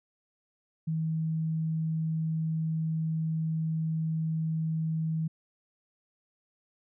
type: tone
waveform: sine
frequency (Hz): 160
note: D#3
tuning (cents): +49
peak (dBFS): -27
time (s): 0.87-5.28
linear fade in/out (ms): 10
effects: none